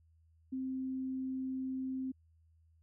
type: tone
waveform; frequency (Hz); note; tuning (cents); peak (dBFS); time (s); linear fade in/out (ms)
sine; 261.6; C4; 0; -35; 0.52-2.12; 10
effects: added 81 Hz sine -64 dBFS peak until 2.82 s